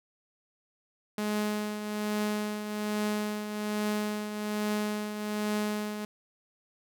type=tone with tremolo; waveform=sawtooth; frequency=210.4 Hz; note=G#3; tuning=23 cents sharp; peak=-23 dBFS; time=1.18-6.05 s; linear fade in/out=2 ms; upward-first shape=triangle; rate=1.2 Hz; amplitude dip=60%; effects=none